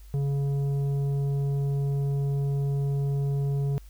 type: tone with tanh clipping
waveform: sine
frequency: 140 Hz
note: C#3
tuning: 18 cents sharp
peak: -25 dBFS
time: 0.14-3.78 s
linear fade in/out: 0 ms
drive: 8 dB
effects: added 50 Hz sine -44 dBFS peak until 3.89 s + white hiss -60 dBFS RMS until 3.89 s